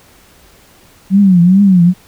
sine tone with vibrato, 186.3 Hz, F#3, 12 cents sharp, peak -4 dBFS, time 1.1-1.94 s, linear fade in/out 50 ms, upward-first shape triangle, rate 2.4 Hz, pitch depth 170 cents each way, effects pink hiss -45 dBFS RMS until 2.07 s

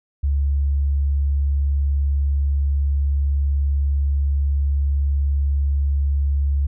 sine tone, 70.3 Hz, C#2, 25 cents sharp, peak -16 dBFS, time 0.23-6.67 s, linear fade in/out 10 ms, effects none

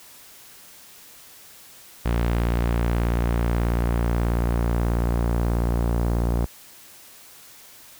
sawtooth tone with low-pass filter sweep, 58.4 Hz, A#1, 4 cents sharp, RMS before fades -22 dBFS, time 2.05-6.46 s, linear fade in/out 10 ms, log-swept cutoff 3000 to 950 Hz, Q 0.76, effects white hiss -47 dBFS RMS until 7.99 s

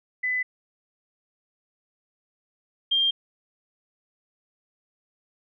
sine tone pair in turn, 2005 / 3194 Hz, B6 / G7, +26 / +32 cents, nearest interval minor sixth, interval 806 cents, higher second, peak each -23 / -19 dBFS, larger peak second, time 0.23-0.43 / 2.91-3.11 s, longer neither, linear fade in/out 10 ms, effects none

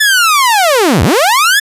sawtooth linear two-way sweep, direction down then up, 1760 to 65.8 to 1760 Hz, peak -3 dBFS, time 0-1.6 s, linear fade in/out 10 ms, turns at 1.03 s, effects resampled to 32000 Hz

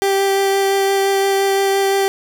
30% pulse tone with vibrato, 392 Hz, G4, in tune, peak -11 dBFS, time 0.02-2.08 s, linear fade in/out 0 ms, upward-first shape sine, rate 5.8 Hz, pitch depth 9 cents each way, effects none

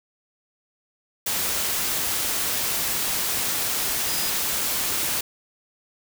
sine tone in noise, 4960 Hz, D#8, 6 cents flat, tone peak -32 dBFS, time 4.08-4.3 s, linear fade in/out 5 ms, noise white, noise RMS -25 dBFS, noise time 1.26-5.21 s, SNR -10 dB, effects none

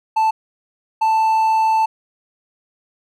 triangle tone pair in turn, 880 / 883.2 Hz, A5 / A5, 0 / +6 cents, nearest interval unison, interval 6 cents, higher second, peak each -11 dBFS, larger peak neither, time 0.16-0.31 / 1.01-1.86 s, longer second, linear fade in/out 10 ms, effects none

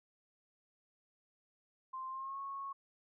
sine tone with pitch glide, 1046.5 to 1099.8 Hz, C6 to C#6, 0 to -14 cents, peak -40 dBFS, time 1.93-2.73 s, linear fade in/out 10 ms, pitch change +86 cents, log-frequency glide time 2.09-2.39 s, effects none

